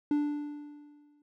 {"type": "tone with exponential decay", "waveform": "triangle", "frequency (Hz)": 293.7, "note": "D4", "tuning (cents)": 0, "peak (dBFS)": -21, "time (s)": [0.11, 1.22], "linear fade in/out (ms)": 2, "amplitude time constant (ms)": 240, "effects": []}